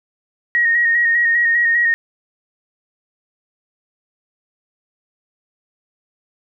sine tone with vibrato, 1875 Hz, A#6, 10 cents sharp, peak -12 dBFS, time 0.55-1.94 s, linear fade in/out 0 ms, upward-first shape square, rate 5 Hz, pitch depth 25 cents each way, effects none

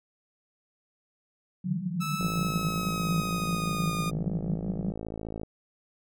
white band-pass noise, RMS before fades -31 dBFS, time 1.64-4.92 s, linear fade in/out 5 ms, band 150 to 190 Hz, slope 96 dB/octave
sawtooth tone with pitch glide, 1309 to 1221.3 Hz, E6 to D#6, -13 to -33 cents, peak -28 dBFS, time 2-4.11 s, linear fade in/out 20 ms, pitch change -120 cents, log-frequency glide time 2.21-3.97 s
click train, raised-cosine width 2 ms, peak -23 dBFS, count 177, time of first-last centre 2.21-5.433 s, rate 54.6 Hz
effects none

